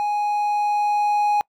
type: tone with level ramp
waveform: triangle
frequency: 830.6 Hz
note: G#5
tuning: in tune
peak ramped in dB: -18 to -14 dBFS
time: 0-1.41 s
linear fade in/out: 0 ms
effects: noise-tail reverb RT60 0.1 s tail -25 dB re dry